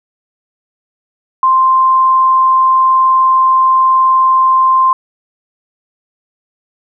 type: tone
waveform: sine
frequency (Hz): 1046.5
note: C6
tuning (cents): 0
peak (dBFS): -6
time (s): 1.43-4.93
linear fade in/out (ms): 2
effects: none